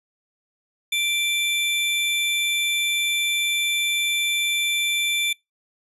square tone pair together, 2349 / 3520 Hz, D7 / A7, 0 / 0 cents, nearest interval perfect fifth, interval 700 cents, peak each -24 dBFS, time 0.92-5.33 s, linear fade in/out 5 ms, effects noise-tail reverb RT60 0.2 s tail -26 dB re dry + resampled to 32000 Hz

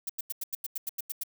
violet noise bursts, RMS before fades -33 dBFS, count 11, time 0.07-1.235 s, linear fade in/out 5 ms, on 25 ms, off 89 ms, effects none

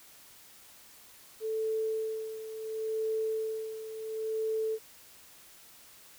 sine tone with tremolo, 440 Hz, A4, in tune, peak -28 dBFS, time 1.4-4.79 s, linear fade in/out 50 ms, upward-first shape sine, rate 0.71 Hz, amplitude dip 70%, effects white hiss -55 dBFS RMS until 6.18 s

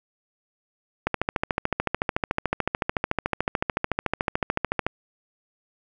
click train, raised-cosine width 0.5 ms, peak -7 dBFS, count 53, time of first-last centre 1.07-4.866 s, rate 13.7 Hz, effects none

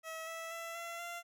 15% pulse tone with pitch steps, 645 / 655.9 / 667 / 678.2 / 689.7 Hz, E5 / E5 / E5 / E5 / F5, -38 / -9 / +20 / +49 / -22 cents, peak -35 dBFS, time 0.03-1.23 s, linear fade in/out 50 ms, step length 240 ms, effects none

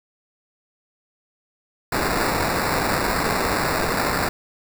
white noise with sample-and-hold, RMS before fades -22 dBFS, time 1.92-4.29 s, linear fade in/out 5 ms, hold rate 3150 Hz, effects none

